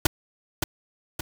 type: noise with echo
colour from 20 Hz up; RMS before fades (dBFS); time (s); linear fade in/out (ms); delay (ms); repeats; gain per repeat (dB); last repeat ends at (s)
pink; -18; 0.05-0.07; 5; 570; 2; -6; 1.21
effects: none